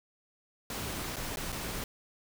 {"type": "noise with dropouts", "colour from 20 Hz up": "pink", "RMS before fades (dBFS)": -37, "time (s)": [0.7, 1.84], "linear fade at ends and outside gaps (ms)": 2, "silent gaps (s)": [[1.161, 1.166], [1.36, 1.37], [1.521, 1.525]], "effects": []}